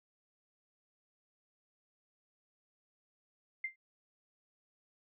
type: tone with exponential decay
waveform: sine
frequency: 2093 Hz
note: C7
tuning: in tune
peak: -31 dBFS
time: 3.64-3.76 s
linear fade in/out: 5 ms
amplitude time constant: 24 ms
effects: none

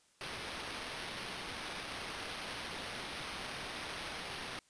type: noise with sample-and-hold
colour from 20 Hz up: white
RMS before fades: -43 dBFS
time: 0.21-4.59 s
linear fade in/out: 0 ms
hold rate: 7350 Hz
effects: white hiss -69 dBFS RMS until 4.69 s + resampled to 22050 Hz

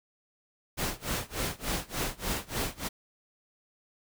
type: noise with tremolo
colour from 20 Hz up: pink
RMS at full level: -30 dBFS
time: 0.77-2.89 s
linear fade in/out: 20 ms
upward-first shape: sine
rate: 3.4 Hz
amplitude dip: 95%
effects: none

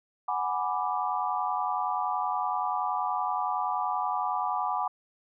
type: chord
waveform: sine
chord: G# half-diminished seventh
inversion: third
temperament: equal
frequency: 740 / 830.6 / 987.8 / 1174.7 Hz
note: F#5 / G#5 / B5 / D6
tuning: 0 / 0 / 0 / 0 cents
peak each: -32 dBFS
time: 0.28-4.88 s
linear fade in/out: 5 ms
effects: none

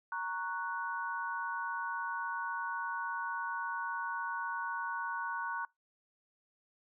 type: chord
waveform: sine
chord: F# major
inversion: first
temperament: equal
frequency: 932.3 / 1108.7 / 1480 Hz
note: A#5 / C#6 / F#6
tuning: 0 / 0 / 0 cents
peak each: -39 / -40 / -38 dBFS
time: 0.12-5.65 s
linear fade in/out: 2 ms
effects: noise-tail reverb RT60 0.2 s tail -25 dB re dry

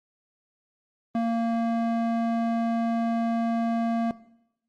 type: tone with band-pass filter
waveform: square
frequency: 230.4 Hz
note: A#3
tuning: 20 cents flat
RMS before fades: -25 dBFS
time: 1.15-4.11 s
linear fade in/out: 0 ms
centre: 460 Hz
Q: 1.3
effects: noise-tail reverb RT60 0.8 s tail -18 dB re dry + Opus 32 kbps

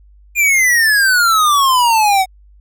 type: exponential sweep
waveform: square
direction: down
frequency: 2433 to 740 Hz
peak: -10 dBFS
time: 0.35-2.26 s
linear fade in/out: 50 ms
effects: added 50 Hz sine -42 dBFS peak until 2.6 s

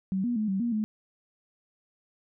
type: tone with pitch steps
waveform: sine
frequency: 190.5 / 241.2 / 214.6 / 192.6 / 237 / 214.7 Hz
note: G3 / B3 / A3 / G3 / A#3 / A3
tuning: -49 / -41 / -43 / -30 / +29 / -42 cents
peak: -25 dBFS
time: 0.12-0.84 s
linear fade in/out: 0 ms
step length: 120 ms
effects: none

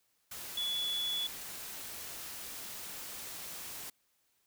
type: tone in noise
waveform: sine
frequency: 3419 Hz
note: G#7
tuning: 50 cents sharp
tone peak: -32 dBFS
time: 0.57-1.27 s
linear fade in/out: 5 ms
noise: white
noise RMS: -44 dBFS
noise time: 0.31-3.9 s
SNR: +9 dB
effects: white hiss -75 dBFS RMS until 4.46 s

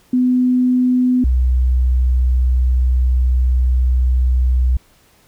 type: tone pair in turn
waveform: sine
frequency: 251.2 / 62.8 Hz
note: B3 / B1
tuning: +30 / +30 cents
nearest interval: 2 octaves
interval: 2400 cents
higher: first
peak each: -11 dBFS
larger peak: neither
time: 0.13-1.24 / 1.24-4.77 s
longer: second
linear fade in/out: 5 ms
effects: pink hiss -53 dBFS RMS until 5.27 s

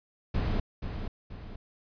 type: noise with echo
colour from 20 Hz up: brown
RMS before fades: -28 dBFS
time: 0.34-0.6 s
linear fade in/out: 5 ms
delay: 480 ms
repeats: 2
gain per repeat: -7 dB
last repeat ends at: 1.56 s
effects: resampled to 11025 Hz

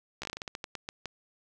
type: slowing click train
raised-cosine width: 0.2 ms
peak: -19 dBFS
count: 14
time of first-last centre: 0.22-1.057 s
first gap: 14 ms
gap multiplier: 1.23
effects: none

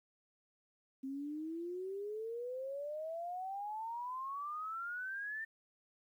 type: exponential sweep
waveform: sine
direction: up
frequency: 263.5 to 1808 Hz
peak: -39 dBFS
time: 1.03-5.45 s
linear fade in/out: 10 ms
effects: 12-bit

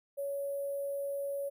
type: tone with sample-and-hold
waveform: sine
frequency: 560 Hz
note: C#5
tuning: 18 cents sharp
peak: -33 dBFS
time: 0.17-1.5 s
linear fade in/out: 20 ms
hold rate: 11025 Hz
effects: none

